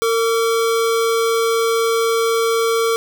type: tone pair together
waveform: square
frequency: 456 / 1149 Hz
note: A#4 / D6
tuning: -38 / -38 cents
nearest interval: octave + major third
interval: 1600 cents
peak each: -16 / -24 dBFS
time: 0.02-2.96 s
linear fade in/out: 0 ms
effects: none